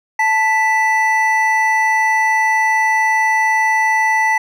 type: tone pair together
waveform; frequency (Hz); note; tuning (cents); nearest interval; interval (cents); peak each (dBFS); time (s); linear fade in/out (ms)
triangle; 880 / 1975.5; A5 / B6; 0 / 0; octave + major second; 1400; -13; 0.19-4.38; 5
effects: none